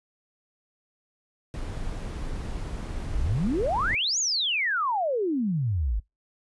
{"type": "noise", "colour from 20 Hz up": "brown", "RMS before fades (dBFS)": -32, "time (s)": [1.54, 3.95], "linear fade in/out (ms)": 0}
{"type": "exponential two-way sweep", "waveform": "sine", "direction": "up then down", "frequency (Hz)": [47.01, 7040, 47.01], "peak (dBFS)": -23, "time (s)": [3.15, 6], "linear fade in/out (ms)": 10, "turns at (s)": 4.19}
{"effects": ["noise-tail reverb RT60 0.2 s tail -26 dB re dry", "resampled to 24000 Hz"]}